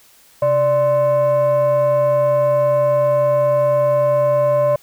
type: tone with frequency modulation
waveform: sine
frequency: 587.3 Hz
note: D5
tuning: in tune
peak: -11 dBFS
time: 0.42-4.76 s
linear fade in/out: 5 ms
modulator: 455 Hz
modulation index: 0.51
effects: tanh soft clip ceiling -9 dBFS + white hiss -50 dBFS RMS until 4.82 s